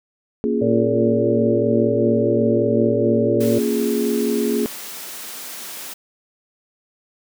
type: chord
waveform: sine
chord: Bb minor seventh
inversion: none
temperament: equal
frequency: 233.1 / 277.2 / 349.2 / 415.3 Hz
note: Bb3 / Db4 / F4 / Ab4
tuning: 0 / 0 / 0 / 0 cents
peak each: -21 / -25 / -26 / -21 dBFS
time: 0.44-4.66 s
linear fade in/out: 0 ms
type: harmonic tone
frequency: 115.1 Hz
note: A#2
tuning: 22 cents flat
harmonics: 1 / 2 / 3 / 4 / 5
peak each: -25 / -28 / -25 / -23 / -22 dBFS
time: 0.61-3.59 s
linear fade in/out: 10 ms
type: high-pass noise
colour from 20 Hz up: white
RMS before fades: -33 dBFS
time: 3.4-5.94 s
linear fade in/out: 10 ms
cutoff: 180 Hz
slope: 24 dB/octave
effects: none

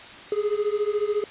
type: beating tone pair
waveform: triangle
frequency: 410 / 424 Hz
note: G#4 / G#4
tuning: -22 / +36 cents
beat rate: 14 Hz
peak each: -23 dBFS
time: 0.32-1.24 s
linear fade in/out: 2 ms
effects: white hiss -42 dBFS RMS until 1.3 s + resampled to 8000 Hz

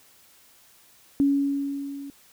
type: tone with level ramp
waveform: sine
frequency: 280 Hz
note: C#4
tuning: 18 cents sharp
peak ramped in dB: -16 to -35 dBFS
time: 1.2-2.1 s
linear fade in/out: 0 ms
effects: white hiss -56 dBFS RMS until 2.32 s

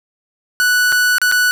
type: tone with dropouts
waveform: 45% pulse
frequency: 1480 Hz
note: F#6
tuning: in tune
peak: -11 dBFS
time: 0.6-1.51 s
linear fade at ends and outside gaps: 0 ms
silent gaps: 0.921-0.925 / 1.183-1.216 / 1.315-1.322 s
effects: none

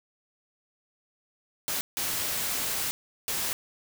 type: noise bursts at uneven times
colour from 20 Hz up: white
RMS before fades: -30 dBFS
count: 3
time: 1.68-1.81 / 1.97-2.91 / 3.28-3.53 s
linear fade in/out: 0 ms
effects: none

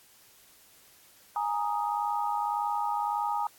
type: chord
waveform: sine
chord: Ab suspended second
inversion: none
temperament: equal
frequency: 830.6 / 932.3 / 1244.5 Hz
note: Ab5 / Bb5 / Eb6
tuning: 0 / 0 / 0 cents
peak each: -30 / -31 / -34 dBFS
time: 1.36-3.47 s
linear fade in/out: 2 ms
effects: white hiss -58 dBFS RMS until 3.58 s + AAC 64 kbps

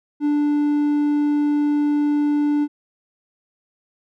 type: tone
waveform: triangle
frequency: 293.7 Hz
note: D4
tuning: in tune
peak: -14 dBFS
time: 0.2-2.68 s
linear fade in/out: 50 ms
effects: none

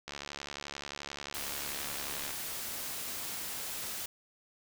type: click train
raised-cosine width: 0.2 ms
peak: -22 dBFS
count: 160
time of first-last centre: 0.08-2.307 s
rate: 71.4 Hz
type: noise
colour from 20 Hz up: white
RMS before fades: -39 dBFS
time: 1.34-4.06 s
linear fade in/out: 5 ms
effects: none

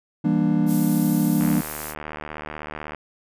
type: chord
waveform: triangle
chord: E half-diminished seventh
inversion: none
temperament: just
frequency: 164.81 / 197.78 / 237.3 / 296.7 Hz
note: E3 / G3 / Bb3 / D4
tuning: 0 / +16 / +31 / +18 cents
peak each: -21 dBFS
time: 0.24-1.61 s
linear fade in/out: 10 ms
type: noise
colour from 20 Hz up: violet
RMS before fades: -30 dBFS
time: 0.66-1.95 s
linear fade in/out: 50 ms
type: click train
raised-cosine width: 0.5 ms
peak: -17 dBFS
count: 118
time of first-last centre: 1.41-2.947 s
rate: 76.1 Hz
effects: resampled to 32000 Hz

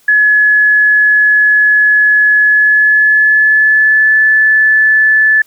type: tone with pitch glide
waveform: sine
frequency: 1700 to 1738.7 Hz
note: G#6 to A6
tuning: +40 to -21 cents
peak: -5 dBFS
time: 0.08-5.42 s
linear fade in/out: 5 ms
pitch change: +39 cents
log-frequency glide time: 2.39-4.18 s
effects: white hiss -50 dBFS RMS until 5.46 s

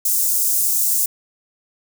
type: high-pass noise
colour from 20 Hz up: white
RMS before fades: -18 dBFS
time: 0.05-1.06 s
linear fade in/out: 5 ms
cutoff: 6600 Hz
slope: 24 dB/octave
effects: none

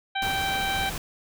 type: harmonic tone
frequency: 780 Hz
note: G5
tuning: 9 cents flat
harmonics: 1 / 2 / 3 / 4 / 5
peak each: -28 / -31 / -33 / -34 / -35 dBFS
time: 0.15-0.9 s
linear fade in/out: 10 ms
type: noise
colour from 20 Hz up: pink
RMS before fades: -33 dBFS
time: 0.22-0.98 s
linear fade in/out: 2 ms
effects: none

